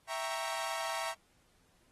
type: chord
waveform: sawtooth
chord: E diminished seventh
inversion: none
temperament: equal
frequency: 659.3 / 784 / 932.3 / 1108.7 Hz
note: E5 / G5 / Bb5 / Db6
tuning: 0 / 0 / 0 / 0 cents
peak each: -35 / -39 / -36 / -38 dBFS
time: 0.07-1.15 s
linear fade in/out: 50 ms
effects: pink hiss -70 dBFS RMS until 1.91 s + AAC 32 kbps